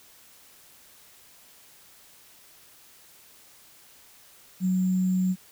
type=tone with sample-and-hold; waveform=sine; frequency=185 Hz; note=F#3; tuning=in tune; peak=-21 dBFS; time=4.6-5.36 s; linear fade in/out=50 ms; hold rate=7350 Hz; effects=white hiss -54 dBFS RMS until 5.51 s